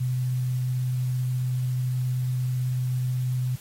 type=tone; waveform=sine; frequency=126.9 Hz; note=B2; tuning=47 cents sharp; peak=-23 dBFS; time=0-3.56 s; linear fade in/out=10 ms; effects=white hiss -49 dBFS RMS until 3.6 s + AAC 48 kbps